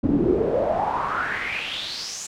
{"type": "noise with band-pass filter sweep", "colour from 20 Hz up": "brown", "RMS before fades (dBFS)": -24, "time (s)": [0.03, 2.27], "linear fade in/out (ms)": 10, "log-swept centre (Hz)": [240, 7200], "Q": 5.7, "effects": []}